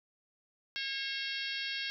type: harmonic tone with a mistuned harmonic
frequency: 543 Hz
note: C#5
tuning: 36 cents flat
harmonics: 3 / 4 / 5 / 6 / 7 / 8 / 9 / 10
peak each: -41 / -43 / -42 / -41 / -43 / -43 / -48 / -47 dBFS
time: 0.76-1.9 s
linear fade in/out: 0 ms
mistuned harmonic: 8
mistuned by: +34 cents
effects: none